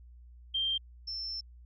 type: tone pair in turn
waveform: sine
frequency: 3168 / 5343 Hz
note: G7 / E8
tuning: +18 / +22 cents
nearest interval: major sixth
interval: 904 cents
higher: second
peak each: -28 / -35 dBFS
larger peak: first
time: 0.54-0.78 / 1.07-1.41 s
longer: second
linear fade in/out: 10 ms
effects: added 60 Hz sine -50 dBFS peak until 1.65 s